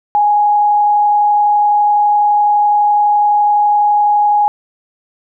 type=tone with frequency modulation; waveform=sine; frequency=830.6 Hz; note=G#5; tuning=in tune; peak=-8 dBFS; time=0.15-4.48 s; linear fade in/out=0 ms; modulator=31.9 Hz; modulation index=0.31; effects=none